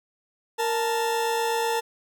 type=tone pair together; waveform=40% pulse; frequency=464 / 880 Hz; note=A#4 / A5; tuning=-8 / 0 cents; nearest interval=major seventh; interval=1108 cents; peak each=-25 dBFS; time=0.58-1.81 s; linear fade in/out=20 ms; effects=none